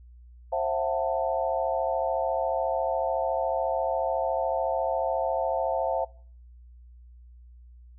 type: chord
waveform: sine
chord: F# half-diminished seventh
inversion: second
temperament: just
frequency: 532.8 / 666 / 740 / 888 Hz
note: C5 / E5 / F#5 / A5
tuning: +31 / +18 / 0 / +16 cents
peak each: -29 / -28 / -31 / -32 dBFS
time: 0.52-6.05 s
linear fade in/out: 10 ms
effects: noise-tail reverb RT60 0.5 s tail -23 dB re dry + added 60 Hz sine -47 dBFS peak until 7.98 s